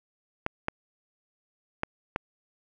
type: clicks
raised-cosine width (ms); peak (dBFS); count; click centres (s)
0.5; -12; 4; 0.464 / 0.684 / 1.834 / 2.161
effects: none